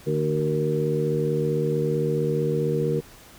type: harmonic tone with a mistuned harmonic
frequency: 75.5 Hz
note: D2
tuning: 48 cents sharp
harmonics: 2 / 3 / 4 / 5 / 6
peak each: -25 / -32 / -33 / -28 / -25 dBFS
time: 0.06-3.01 s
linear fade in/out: 20 ms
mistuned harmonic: 6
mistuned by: +51 cents
effects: pink hiss -48 dBFS RMS until 3.38 s